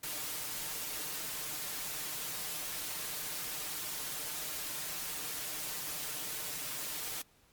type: noise with comb filter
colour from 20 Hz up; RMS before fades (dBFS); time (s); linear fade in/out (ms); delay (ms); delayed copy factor
white; -39; 0.03-7.22; 5; 6.6; +0.6
effects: pink hiss -66 dBFS RMS until 7.52 s + MP3 96 kbps